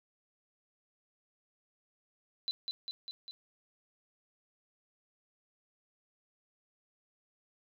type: tone with echo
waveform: sine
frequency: 4012 Hz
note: B7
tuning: 26 cents sharp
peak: -31 dBFS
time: 2.48-2.51 s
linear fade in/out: 0 ms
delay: 200 ms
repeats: 4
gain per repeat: -3 dB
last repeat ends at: 3.31 s
effects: none